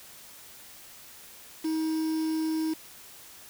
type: tone with quantisation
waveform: triangle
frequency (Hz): 317.4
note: D#4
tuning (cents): +35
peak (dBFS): -24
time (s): 1.64-2.74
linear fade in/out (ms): 10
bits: 7
effects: white hiss -49 dBFS RMS until 3.49 s